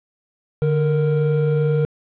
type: tone pair together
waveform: triangle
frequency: 147.87 / 466.2 Hz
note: D3 / A#4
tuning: +12 / 0 cents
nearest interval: octave + minor sixth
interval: 1988 cents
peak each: -15 / -18 dBFS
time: 0.62-1.85 s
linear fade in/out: 0 ms
effects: resampled to 8000 Hz + 8-bit